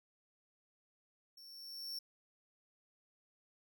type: tone with level ramp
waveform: 45% pulse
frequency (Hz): 5450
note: F8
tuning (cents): -43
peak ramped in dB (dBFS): -55 to -40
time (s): 1.37-1.99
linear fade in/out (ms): 5
effects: none